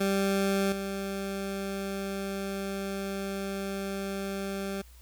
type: tone with level steps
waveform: 20% pulse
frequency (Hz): 196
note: G3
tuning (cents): 0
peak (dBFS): -20 / -27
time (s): 0-4.82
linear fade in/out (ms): 10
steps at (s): 0.72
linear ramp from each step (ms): 2
effects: added 60 Hz sine -50 dBFS peak until 5.01 s + white hiss -59 dBFS RMS until 5.01 s